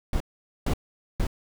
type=noise bursts; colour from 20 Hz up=brown; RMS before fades=-24 dBFS; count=3; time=0.13-1.269 s; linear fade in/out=2 ms; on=73 ms; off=460 ms; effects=none